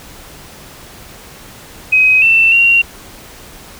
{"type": "tone with pitch steps", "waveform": "sine", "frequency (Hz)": [2527, 2677, 2754], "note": ["D#7", "E7", "F7"], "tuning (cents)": [26, 26, -25], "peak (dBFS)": -6, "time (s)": [1.92, 2.82], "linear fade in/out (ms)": 10, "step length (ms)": 300, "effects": ["pink hiss -36 dBFS RMS until 3.79 s"]}